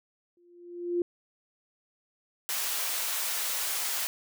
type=tone with exponential growth; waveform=sine; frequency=349.2 Hz; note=F4; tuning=in tune; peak=-22 dBFS; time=0.37-1.02 s; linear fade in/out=2 ms; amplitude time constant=140 ms
type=high-pass noise; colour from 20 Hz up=white; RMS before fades=-31 dBFS; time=2.49-4.07 s; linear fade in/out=0 ms; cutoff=640 Hz; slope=12 dB/octave
effects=none